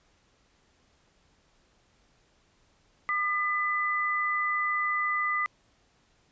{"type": "tone pair together", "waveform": "sine", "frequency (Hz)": [1212, 1998], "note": ["D#6", "B6"], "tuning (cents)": [-46, 20], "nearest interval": "major sixth", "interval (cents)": 866, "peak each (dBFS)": -28, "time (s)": [3.09, 5.46], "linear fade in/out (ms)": 0, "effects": ["pink hiss -66 dBFS RMS until 6.31 s", "resampled to 16000 Hz"]}